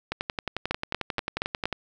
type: two click trains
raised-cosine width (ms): 0.3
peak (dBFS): -12 / -10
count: 19 / 5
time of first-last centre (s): 0.12-1.727 / 0.71-1.656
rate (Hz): 11.2 / 4.23
effects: none